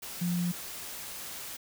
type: tone in noise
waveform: sine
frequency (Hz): 175.5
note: F3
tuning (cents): +9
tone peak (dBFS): -27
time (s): 0.21-0.52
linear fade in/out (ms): 10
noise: white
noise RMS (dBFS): -41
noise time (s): 0.02-1.57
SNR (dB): +11
effects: none